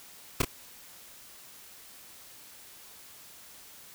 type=noise with echo; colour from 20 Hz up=pink; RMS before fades=-23 dBFS; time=0.4-0.42 s; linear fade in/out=5 ms; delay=28 ms; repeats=1; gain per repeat=-5 dB; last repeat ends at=0.448 s; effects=white hiss -51 dBFS RMS until 3.94 s